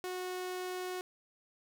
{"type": "tone", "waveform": "sawtooth", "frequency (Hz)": 366, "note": "F#4", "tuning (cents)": -19, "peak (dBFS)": -33, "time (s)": [0.04, 1.01], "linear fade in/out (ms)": 0, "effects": []}